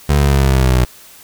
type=linear sweep; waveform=25% pulse; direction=down; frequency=73 to 61.4 Hz; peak=-6 dBFS; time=0.09-0.85 s; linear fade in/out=5 ms; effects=white hiss -41 dBFS RMS until 1.23 s